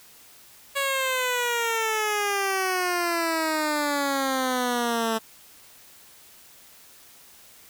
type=exponential sweep; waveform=10% pulse; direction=down; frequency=559 to 221.1 Hz; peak=-15 dBFS; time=0.75-5.19 s; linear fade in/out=20 ms; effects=white hiss -51 dBFS RMS until 7.69 s